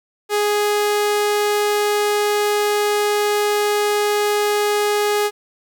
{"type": "tone", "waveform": "sawtooth", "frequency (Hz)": 415.3, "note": "G#4", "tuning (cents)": 0, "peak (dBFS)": -12, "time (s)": [0.29, 5.31], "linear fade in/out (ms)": 50, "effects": ["9-bit"]}